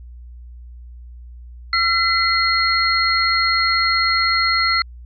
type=tone cluster; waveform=sine; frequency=1354 / 2035 / 4286 Hz; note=E6 / C7 / C8; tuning=+46 / -49 / +41 cents; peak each=-19 dBFS; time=1.73-4.82 s; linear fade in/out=2 ms; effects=added 60 Hz sine -35 dBFS peak until 5.05 s